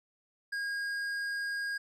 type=tone with tanh clipping; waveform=triangle; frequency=1629 Hz; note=G#6; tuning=34 cents flat; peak=-34 dBFS; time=0.52-1.78 s; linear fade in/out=10 ms; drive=14 dB; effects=none